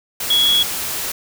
sine tone in noise, 3344 Hz, G#7, 11 cents sharp, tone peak -12 dBFS, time 0.3-0.63 s, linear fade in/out 5 ms, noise white, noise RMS -24 dBFS, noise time 0.2-1.12 s, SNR +9 dB, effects none

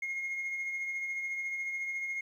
sine tone with tremolo, 2147 Hz, C7, 44 cents sharp, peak -29 dBFS, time 0.02-2.21 s, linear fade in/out 5 ms, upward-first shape triangle, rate 14 Hz, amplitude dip 50%, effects tanh soft clip ceiling -31 dBFS + 11-bit

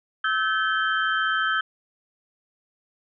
sine tone cluster, 1301 / 1535 / 1712 / 3125 Hz, E6 / G6 / A6 / G7, -23 / -37 / -48 / -6 cents, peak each -25 / -24 / -30 / -31 dBFS, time 0.24-1.61 s, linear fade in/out 5 ms, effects none

